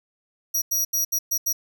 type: tone bursts at uneven times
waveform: sawtooth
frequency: 5760 Hz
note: F#8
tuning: 47 cents flat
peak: -18 dBFS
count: 6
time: 0.54-0.62 / 0.71-0.85 / 0.93-1.05 / 1.12-1.19 / 1.31-1.38 / 1.46-1.53 s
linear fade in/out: 10 ms
effects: none